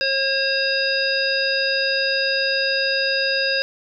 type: harmonic tone with a mistuned harmonic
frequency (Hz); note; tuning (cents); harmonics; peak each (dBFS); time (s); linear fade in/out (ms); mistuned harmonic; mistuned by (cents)
540; C#5; -45; 1 / 3 / 5 / 7 / 9; -24 / -23 / -26 / -29 / -23; 0.01-3.62; 0; 9; +19
effects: none